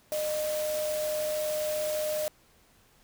sine tone in noise, 611 Hz, D#5, 32 cents flat, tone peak -28 dBFS, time 0.12-2.28 s, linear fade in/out 0 ms, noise white, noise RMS -38 dBFS, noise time 0.12-2.28 s, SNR +7 dB, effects pink hiss -62 dBFS RMS until 3.03 s

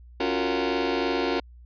sawtooth chord, Gb major seventh, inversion second, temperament just, 277.5 / 346.9 / 370 / 462.5 Hz, Db4 / F4 / Gb4 / Bb4, +2 / -12 / 0 / -14 cents, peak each -25 dBFS, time 0.2-1.4 s, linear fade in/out 5 ms, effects added 60 Hz sine -45 dBFS peak until 1.65 s + resampled to 11025 Hz

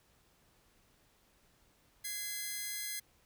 5% pulse tone pair together, 1661.2 / 2057 Hz, G#6 / C7, 0 / -30 cents, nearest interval major third, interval 370 cents, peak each -32 / -29 dBFS, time 2.04-3 s, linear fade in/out 10 ms, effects pink hiss -69 dBFS RMS until 3.25 s

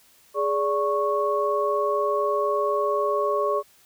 sine tone cluster, 416.2 / 580 / 1104 Hz, G#4 / D5 / C#6, +4 / -22 / -7 cents, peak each -25 dBFS, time 0.34-3.63 s, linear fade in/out 50 ms, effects white hiss -57 dBFS RMS until 3.85 s

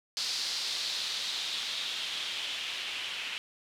blue noise with low-pass filter sweep, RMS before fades -35 dBFS, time 0.17-3.38 s, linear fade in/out 0 ms, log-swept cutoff 4600 to 2800 Hz, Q 3, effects none

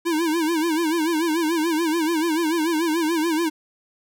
square tone with vibrato, 324.4 Hz, E4, 28 cents flat, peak -20 dBFS, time 0.05-3.5 s, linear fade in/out 20 ms, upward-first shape sine, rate 6.9 Hz, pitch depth 110 cents each way, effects none

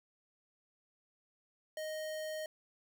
square tone, 622.3 Hz, D#5, in tune, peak -39 dBFS, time 1.77-2.46 s, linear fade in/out 2 ms, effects none

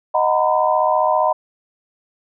sine chord, B major seventh, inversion first, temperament equal with one note detuned, 622.3 / 740 / 932.3 / 1007.4 Hz, D#5 / F#5 / A#5 / B5, 0 / 0 / 0 / +34 cents, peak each -18 / -20 / -20 / -19 dBFS, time 0.14-1.33 s, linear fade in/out 10 ms, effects none

